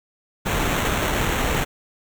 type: noise with sample-and-hold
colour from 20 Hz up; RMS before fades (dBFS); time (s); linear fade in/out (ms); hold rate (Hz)
pink; -22; 0.45-1.65; 20; 4900
effects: none